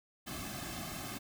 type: noise with comb filter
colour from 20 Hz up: pink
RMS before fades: -42 dBFS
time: 0.26-1.19 s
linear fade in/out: 20 ms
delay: 2.1 ms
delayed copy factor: -0.9
effects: none